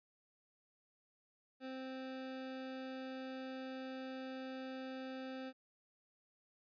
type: tone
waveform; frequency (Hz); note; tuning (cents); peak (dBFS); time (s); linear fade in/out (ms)
25% pulse; 261.6; C4; 0; -40; 1.6-5.53; 50
effects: resampled to 11025 Hz